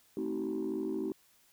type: chord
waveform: sine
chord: A diminished seventh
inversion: none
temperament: just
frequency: 220 / 264 / 316.8 / 380.2 Hz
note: A3 / C4 / Eb4 / Gb4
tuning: 0 / +16 / +31 / +47 cents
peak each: -39 / -38 / -35 / -35 dBFS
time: 0.17-1.12 s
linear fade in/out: 2 ms
effects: tanh soft clip ceiling -27 dBFS + white hiss -66 dBFS RMS until 1.52 s